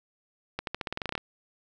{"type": "accelerating click train", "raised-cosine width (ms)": 0.3, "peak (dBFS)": -15, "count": 13, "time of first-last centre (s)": [0.59, 1.178], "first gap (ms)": 82, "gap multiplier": 0.9, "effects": []}